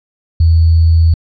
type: tone with sample-and-hold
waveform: sine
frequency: 82 Hz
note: E2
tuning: 9 cents flat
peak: -5 dBFS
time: 0.4-1.14 s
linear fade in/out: 5 ms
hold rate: 4410 Hz
effects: resampled to 16000 Hz